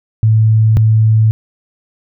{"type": "tone pair in turn", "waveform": "sine", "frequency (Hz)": [110, 110], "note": ["A2", "A2"], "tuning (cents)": [0, 0], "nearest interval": "unison", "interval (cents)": 0, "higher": "neither", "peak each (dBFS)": -6, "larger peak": "neither", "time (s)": [[0.23, 0.77], [0.77, 1.31]], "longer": "neither", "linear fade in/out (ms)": 0, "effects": []}